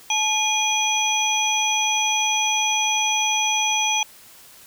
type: tone cluster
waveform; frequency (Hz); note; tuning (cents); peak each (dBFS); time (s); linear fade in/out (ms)
sine; 861 / 2451 / 3288 / 5980; A5 / D#7 / G#7 / F#8; -38 / -27 / -18 / +17; -24; 0.1-4.03; 2
effects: white hiss -47 dBFS RMS until 4.66 s